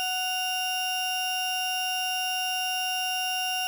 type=tone pair together; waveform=35% pulse; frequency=740 / 2794 Hz; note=F#5 / F7; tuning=0 / 0 cents; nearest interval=octave + major seventh; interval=2300 cents; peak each=-29 / -27 dBFS; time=0-3.67 s; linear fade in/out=0 ms; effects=9-bit